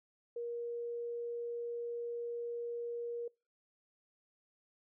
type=tone; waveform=sine; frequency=473.1 Hz; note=A#4; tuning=26 cents sharp; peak=-37 dBFS; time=0.36-3.28 s; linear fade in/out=5 ms; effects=noise-tail reverb RT60 0.3 s tail -26 dB re dry